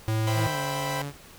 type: tone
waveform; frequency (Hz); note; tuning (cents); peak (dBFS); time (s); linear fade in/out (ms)
square; 110.1; A2; +2; -24; 0.08-0.47; 0
type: chord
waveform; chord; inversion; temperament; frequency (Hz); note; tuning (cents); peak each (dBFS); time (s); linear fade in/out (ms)
sawtooth; C major seventh; none; equal; 523.3 / 659.3 / 784 / 987.8; C5 / E5 / G5 / B5; 0 / 0 / 0 / 0; -30 / -34 / -31 / -29; 0.27-1.02; 2
type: tone with pitch glide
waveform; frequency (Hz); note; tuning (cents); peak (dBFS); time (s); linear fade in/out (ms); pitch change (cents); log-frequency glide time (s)
sawtooth; 160.1 to 142.63; D#3 to C#3; +50 to +50; -28; 0.33-1.13; 50; -200; 0.45-0.58
effects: pink hiss -49 dBFS RMS until 1.38 s